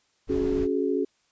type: noise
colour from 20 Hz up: brown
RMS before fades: -34 dBFS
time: 0.27-0.68 s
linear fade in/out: 50 ms
type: chord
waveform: sine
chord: C# suspended fourth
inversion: none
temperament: equal with one note detuned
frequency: 277.2 / 370 / 424.3 Hz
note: C#4 / F#4 / G#4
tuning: 0 / 0 / +37 cents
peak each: -27 dBFS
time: 0.29-1.05 s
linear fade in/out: 10 ms
effects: white hiss -68 dBFS RMS until 1.31 s + resampled to 16000 Hz